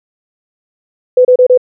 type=tone bursts; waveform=sine; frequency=502 Hz; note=B4; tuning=28 cents sharp; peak=-3 dBFS; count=4; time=1.17-1.576 s; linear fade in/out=5 ms; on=79 ms; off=30 ms; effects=none